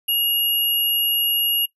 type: tone pair together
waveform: sine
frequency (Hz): 2852 / 11342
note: F7 / F9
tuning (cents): +36 / +26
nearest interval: 2 octaves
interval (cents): 2390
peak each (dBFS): -20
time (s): 0.08-1.66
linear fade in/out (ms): 10
effects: noise-tail reverb RT60 0.1 s tail -18 dB re dry